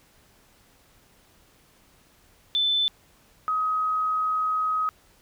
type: tone pair in turn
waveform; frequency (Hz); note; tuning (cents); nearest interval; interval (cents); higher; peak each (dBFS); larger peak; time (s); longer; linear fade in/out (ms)
sine; 3520 / 1263.7; A7 / D#6; 0 / +26; octave + tritone; 1774; first; -20 / -22; first; 2.55-2.88 / 3.48-4.89; second; 0
effects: pink hiss -59 dBFS RMS until 5.21 s